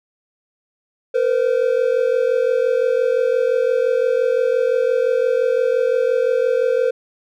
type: tone pair together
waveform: triangle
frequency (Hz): 466.2 / 512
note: A#4 / C5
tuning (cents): 0 / -38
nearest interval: major second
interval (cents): 162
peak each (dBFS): -16 / -15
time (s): 1.14-6.91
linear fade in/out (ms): 10
effects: none